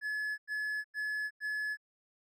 triangle tone bursts, 1709 Hz, G#6, 49 cents sharp, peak -31 dBFS, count 4, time 0.01-1.772 s, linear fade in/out 50 ms, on 370 ms, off 94 ms, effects none

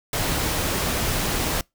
pink noise, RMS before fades -24 dBFS, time 0.13-1.61 s, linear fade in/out 2 ms, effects noise-tail reverb RT60 0.2 s tail -26 dB re dry

